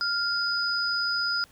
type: tone pair together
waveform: sine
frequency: 1397 / 4978 Hz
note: F6 / D#8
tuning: 0 / 0 cents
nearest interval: octave + minor seventh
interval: 2200 cents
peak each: -27 dBFS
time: 0.01-1.44 s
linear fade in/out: 0 ms
effects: pink hiss -57 dBFS RMS until 1.51 s